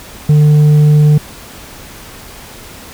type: tone with tanh clipping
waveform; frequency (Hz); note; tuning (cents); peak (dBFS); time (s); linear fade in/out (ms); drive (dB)
sine; 150; D3; +37; -5; 0.29-1.18; 5; 4
effects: pink hiss -33 dBFS RMS until 2.93 s